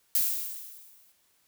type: noise with exponential decay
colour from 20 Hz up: violet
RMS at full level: -23 dBFS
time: 0.15-1.12 s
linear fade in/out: 2 ms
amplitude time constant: 210 ms
effects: white hiss -68 dBFS RMS until 1.47 s